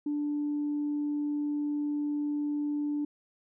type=tone; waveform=sine; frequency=293.7 Hz; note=D4; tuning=in tune; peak=-27 dBFS; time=0.06-3.05 s; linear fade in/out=5 ms; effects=tanh soft clip ceiling -24 dBFS